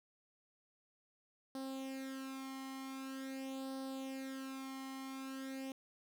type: tone with flanger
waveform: sawtooth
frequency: 266.7 Hz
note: C4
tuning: 33 cents sharp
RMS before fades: -45 dBFS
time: 1.55-5.72 s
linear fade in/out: 2 ms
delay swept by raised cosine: 0.21 to 0.97 ms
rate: 0.45 Hz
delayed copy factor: +0.7
effects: none